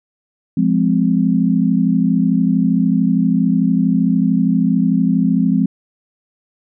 sine chord, F minor, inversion none, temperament equal with one note detuned, 174.61 / 207.7 / 259.2 Hz, F3 / Ab3 / C4, 0 / 0 / -16 cents, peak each -16 dBFS, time 0.57-5.66 s, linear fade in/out 5 ms, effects none

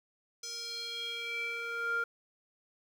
square tone with band-pass filter sweep, 466.2 Hz, A#4, in tune, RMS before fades -37 dBFS, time 0.43-2.04 s, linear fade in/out 5 ms, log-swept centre 5800 to 1300 Hz, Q 4.5, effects 10-bit

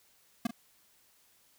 square tone with echo, 233.1 Hz, A#3, in tune, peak -27 dBFS, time 0.45-0.47 s, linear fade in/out 5 ms, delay 40 ms, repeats 1, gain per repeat -11 dB, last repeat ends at 0.51 s, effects white hiss -66 dBFS RMS until 1.58 s

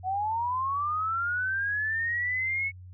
sine linear sweep, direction up, 728 to 2217 Hz, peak -26 dBFS, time 0.03-2.72 s, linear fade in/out 50 ms, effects added 91 Hz sine -43 dBFS peak until 2.93 s

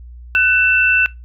sine tone pair together, 1499.5 / 2668 Hz, F#6 / E7, +23 / +20 cents, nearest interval minor seventh, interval 997 cents, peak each -13 dBFS, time 0.35-1.06 s, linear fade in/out 0 ms, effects noise-tail reverb RT60 0.2 s tail -21 dB re dry + added 60 Hz sine -33 dBFS peak until 1.24 s

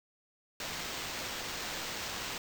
violet noise with sample-and-hold, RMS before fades -39 dBFS, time 0.6-2.38 s, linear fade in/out 2 ms, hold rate 11025 Hz, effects none

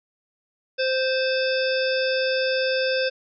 harmonic tone with a mistuned harmonic, 522 Hz, C5, 4 cents flat, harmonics 1 / 3 / 5 / 7 / 9 / 10, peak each -22 / -28 / -30 / -33 / -34 / -32 dBFS, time 0.78-3.1 s, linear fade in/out 20 ms, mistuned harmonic 7, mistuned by -43 cents, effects none

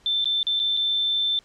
sine tone with dropouts, 3548 Hz, A7, 14 cents sharp, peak -20 dBFS, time 0.06-1.39 s, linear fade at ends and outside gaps 1 ms, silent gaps 0.244-0.256 / 0.43-0.468 / 0.594-0.599 / 0.768-0.772 s, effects pink hiss -57 dBFS RMS until 1.44 s + low-pass 7000 Hz 12 dB/octave

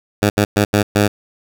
10% pulse tone bursts at uneven times, 103.1 Hz, G#2, 12 cents flat, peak -3 dBFS, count 5, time 0.22-0.3 / 0.37-0.45 / 0.56-0.65 / 0.73-0.83 / 0.95-1.08 s, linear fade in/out 10 ms, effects none

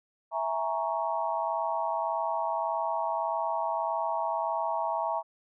sine chord, A# half-diminished seventh, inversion second, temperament equal, 659.3 / 830.6 / 932.3 / 1108.7 Hz, E5 / G#5 / A#5 / C#6, 0 / 0 / 0 / 0 cents, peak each -32 / -34 / -31 / -36 dBFS, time 0.31-5.23 s, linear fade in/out 50 ms, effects none

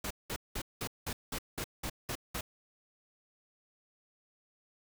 pink noise bursts, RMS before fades -37 dBFS, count 10, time 0.04-2.41 s, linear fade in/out 5 ms, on 66 ms, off 190 ms, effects none

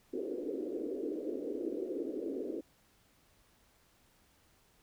pink band-pass noise, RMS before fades -38 dBFS, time 0.13-2.61 s, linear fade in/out 10 ms, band 280 to 490 Hz, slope 48 dB/octave, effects pink hiss -68 dBFS RMS until 4.82 s

